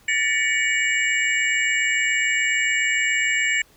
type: tone cluster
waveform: sine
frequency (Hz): 1770 / 1897 / 2255 / 2889 / 7390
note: A6 / A#6 / C#7 / F#7 / A#8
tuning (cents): +10 / +30 / +29 / -42 / -16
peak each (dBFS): -24 / -28 / -21 / -29 / -30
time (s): 0.08-3.62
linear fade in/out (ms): 5
effects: pink hiss -55 dBFS RMS until 3.76 s